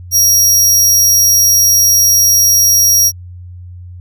sawtooth tone, 5660 Hz, F8, 22 cents sharp, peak -4 dBFS, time 0.11-3.12 s, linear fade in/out 50 ms, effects added 89 Hz sine -28 dBFS peak until 4 s

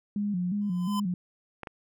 sine tone with vibrato, 191.6 Hz, G3, 39 cents flat, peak -26 dBFS, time 0.16-1.14 s, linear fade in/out 2 ms, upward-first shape square, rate 2.8 Hz, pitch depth 120 cents each way
square tone with exponential growth, 1018 Hz, C6, 48 cents flat, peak -29 dBFS, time 0.61-1 s, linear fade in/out 5 ms, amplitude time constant 84 ms
clicks, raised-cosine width 0.5 ms, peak -22 dBFS, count 2, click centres 1.633 / 1.672 s
effects none

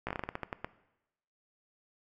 slowing click train, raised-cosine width 0.5 ms, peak -19 dBFS, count 12, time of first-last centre 0.07-0.645 s, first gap 16 ms, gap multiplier 1.22, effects noise-tail reverb RT60 0.9 s tail -17 dB re dry + MP3 96 kbps

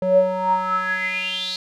square tone with band-pass filter sweep, 185.6 Hz, F#3, 6 cents sharp, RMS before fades -21 dBFS, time 0.02-1.56 s, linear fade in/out 2 ms, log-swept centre 450 to 4300 Hz, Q 9.5, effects none

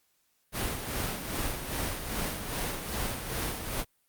pink noise with tremolo, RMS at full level -31 dBFS, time 0.52-3.85 s, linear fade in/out 50 ms, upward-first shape sine, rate 2.5 Hz, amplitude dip 50%, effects white hiss -72 dBFS RMS until 4.08 s + Opus 48 kbps

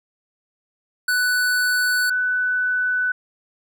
square / sine tone pair in turn, 1489 / 1495.7 Hz, F#6 / F#6, +11 / +18 cents, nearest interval unison, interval 7 cents, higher second, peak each -18 dBFS, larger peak neither, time 1.08-2.1 / 2.1-3.12 s, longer neither, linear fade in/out 5 ms, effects none

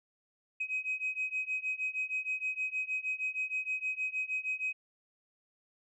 sine beating tone pair, 2524 / 2530.4 Hz, D#7 / D#7, +24 / +29 cents, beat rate 6.4 Hz, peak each -35 / -34 dBFS, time 0.6-4.73 s, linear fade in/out 10 ms, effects tanh soft clip ceiling -26 dBFS

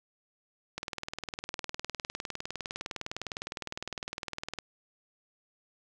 click train, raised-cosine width 0.2 ms, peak -18 dBFS, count 76, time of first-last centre 0.78-4.587 s, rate 19.7 Hz, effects none

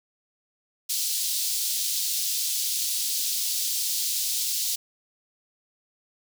pink high-pass noise, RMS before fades -27 dBFS, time 0.89-4.76 s, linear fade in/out 10 ms, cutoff 3900 Hz, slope 24 dB/octave, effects none

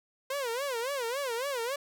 sawtooth tone with vibrato, 511 Hz, C5, 41 cents flat, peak -27 dBFS, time 0.3-1.76 s, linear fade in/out 5 ms, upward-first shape sine, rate 3.6 Hz, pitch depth 200 cents each way, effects none

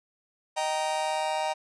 45% pulse chord, Eb major, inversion none, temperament just, 622.3 / 777.8 / 933.4 Hz, Eb5 / G5 / Bb5, 0 / -14 / +2 cents, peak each -31 dBFS, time 0.56-1.54 s, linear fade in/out 20 ms, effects resampled to 22050 Hz

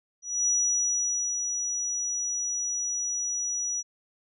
sine tone with ADSR envelope, 5850 Hz, F#8, 21 cents flat, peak -21 dBFS, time 0.22-3.83 s, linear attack 250 ms, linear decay 890 ms, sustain -6 dB, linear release 35 ms, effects none

